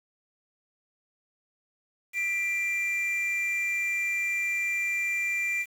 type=tone pair together; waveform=triangle; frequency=1975.5 / 2369 Hz; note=B6 / D7; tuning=0 / +14 cents; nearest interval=minor third; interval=314 cents; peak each=-32 / -25 dBFS; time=2.13-5.66 s; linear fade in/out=50 ms; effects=8-bit